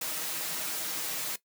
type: noise with comb filter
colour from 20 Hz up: white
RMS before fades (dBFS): -34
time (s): 0.01-1.36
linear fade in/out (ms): 5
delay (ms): 6.3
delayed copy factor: +0.6
effects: noise-tail reverb RT60 0.1 s tail -17 dB re dry + high-pass 150 Hz 12 dB/octave